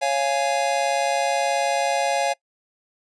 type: chord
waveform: square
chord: Db major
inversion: none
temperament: just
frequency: 554.4 / 693 / 831.5 Hz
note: Db5 / F5 / Ab5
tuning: 0 / -14 / +2 cents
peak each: -25 dBFS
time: 0.01-2.34 s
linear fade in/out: 20 ms
effects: noise-tail reverb RT60 0.1 s tail -23 dB re dry + resampled to 22050 Hz